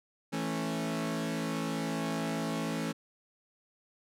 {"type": "chord", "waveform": "sawtooth", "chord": "A major", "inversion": "second", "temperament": "equal with one note detuned", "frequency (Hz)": [164.81, 220, 274.5], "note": ["E3", "A3", "C#4"], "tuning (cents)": [0, 0, -17], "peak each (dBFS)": -32, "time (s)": [0.32, 2.93], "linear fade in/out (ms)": 20, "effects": ["low-pass 12000 Hz 12 dB/octave"]}